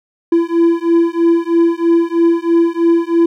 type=beating tone pair; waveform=triangle; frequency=334.9 / 338 Hz; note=E4 / E4; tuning=+27 / +43 cents; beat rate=3.1 Hz; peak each=-11 dBFS; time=0.32-3.26 s; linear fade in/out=5 ms; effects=none